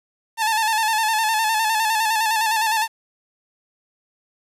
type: tone with vibrato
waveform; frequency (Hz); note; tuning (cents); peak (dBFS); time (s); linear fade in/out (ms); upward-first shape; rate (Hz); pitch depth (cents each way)
sawtooth; 880; A5; 0; -14; 0.37-2.88; 50; square; 9.8; 45
effects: resampled to 32000 Hz + 8-bit